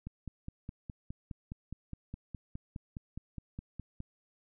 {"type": "click train", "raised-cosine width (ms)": 5, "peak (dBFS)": -28, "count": 20, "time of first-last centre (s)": [0.07, 4.004], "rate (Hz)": 4.83, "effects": []}